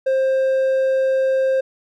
sine tone with hard clipping, 529 Hz, C5, 19 cents sharp, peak -16 dBFS, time 0.06-1.61 s, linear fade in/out 10 ms, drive 3 dB, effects none

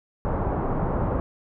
pink low-pass noise, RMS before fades -25 dBFS, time 0.25-1.2 s, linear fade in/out 0 ms, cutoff 1100 Hz, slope 24 dB/octave, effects none

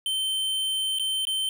square tone with dropouts, 3099 Hz, G7, 21 cents flat, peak -25 dBFS, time 0.06-1.49 s, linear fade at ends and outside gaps 1 ms, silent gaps 0.987-0.996 / 1.252-1.27 s, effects none

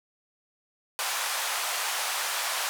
pink band-pass noise, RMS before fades -30 dBFS, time 0.99-2.69 s, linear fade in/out 0 ms, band 720 to 14000 Hz, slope 24 dB/octave, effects none

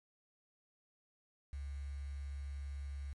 sine tone with quantisation, 70 Hz, C#2, 18 cents sharp, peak -40 dBFS, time 1.53-3.13 s, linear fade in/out 0 ms, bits 10, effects MP3 48 kbps

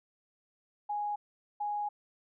sine tone bursts at uneven times, 829 Hz, G#5, 3 cents flat, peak -31 dBFS, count 2, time 0.89-1.16 / 1.6-1.89 s, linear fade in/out 10 ms, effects none

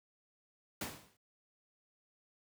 pink noise with exponential decay, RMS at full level -36 dBFS, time 0.81-1.17 s, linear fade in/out 5 ms, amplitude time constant 78 ms, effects high-pass 100 Hz 12 dB/octave

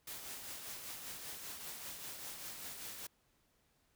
white noise with tremolo, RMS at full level -45 dBFS, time 0.07-3.07 s, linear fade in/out 5 ms, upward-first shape triangle, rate 5.1 Hz, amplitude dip 45%, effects pink hiss -75 dBFS RMS until 3.95 s

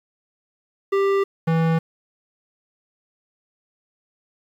square tone pair in turn, 394 / 163.38 Hz, G4 / E3, +9 / -15 cents, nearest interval octave + minor third, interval 1524 cents, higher first, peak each -17 dBFS, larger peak neither, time 0.92-1.24 / 1.47-1.79 s, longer neither, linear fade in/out 10 ms, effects low-pass 2000 Hz 12 dB/octave + 8-bit

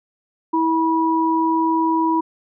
sine tone pair together, 324.7 / 973 Hz, E4 / B5, -26 / -26 cents, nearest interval octave + perfect fifth, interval 1900 cents, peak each -18 dBFS, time 0.53-2.21 s, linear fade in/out 10 ms, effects none

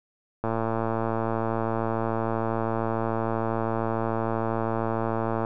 click train, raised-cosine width 1 ms, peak -13 dBFS, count 567, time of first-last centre 0.44-5.449 s, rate 113 Hz, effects none

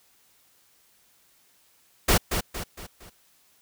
pink noise with echo, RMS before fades -19 dBFS, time 2.08-2.18 s, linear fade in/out 10 ms, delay 230 ms, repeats 4, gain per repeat -7 dB, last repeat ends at 3.1 s, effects white hiss -62 dBFS RMS until 3.61 s

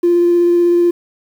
triangle tone with vibrato, 347.2 Hz, F4, 10 cents flat, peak -5 dBFS, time 0.03-0.91 s, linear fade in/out 10 ms, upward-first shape square, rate 16 Hz, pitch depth 8 cents each way, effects tanh soft clip ceiling -6 dBFS + 7-bit

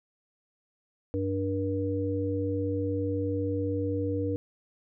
sine tone cluster, 97.9 / 293.7 / 477.6 Hz, G2 / D4 / A#4, -2 / 0 / +42 cents, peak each -31 dBFS, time 1.14-4.36 s, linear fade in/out 0 ms, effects none

